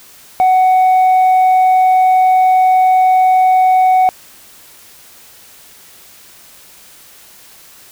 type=tone; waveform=sine; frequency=745 Hz; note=F#5; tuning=12 cents sharp; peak=-4 dBFS; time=0.4-4.09 s; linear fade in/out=0 ms; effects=tanh soft clip ceiling -6 dBFS + white hiss -41 dBFS RMS until 7.91 s